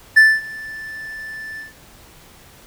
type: tone with ADSR envelope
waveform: triangle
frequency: 1760 Hz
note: A6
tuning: in tune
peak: -3 dBFS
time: 0.16-1.73 s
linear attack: 15 ms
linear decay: 230 ms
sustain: -24 dB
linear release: 140 ms
effects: pink hiss -46 dBFS RMS until 2.66 s